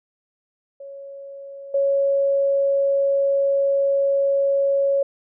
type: tone with level steps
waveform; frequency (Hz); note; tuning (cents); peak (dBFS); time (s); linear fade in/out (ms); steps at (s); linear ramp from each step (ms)
sine; 554.4; C#5; 0; -34 / -16; 0.8-5.03; 5; 1.74; 5
effects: none